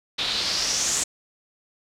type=noise with low-pass filter sweep; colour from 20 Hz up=white; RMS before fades=-25 dBFS; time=0.18-1.04 s; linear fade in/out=10 ms; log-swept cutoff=3600 to 7600 Hz; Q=3.9; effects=none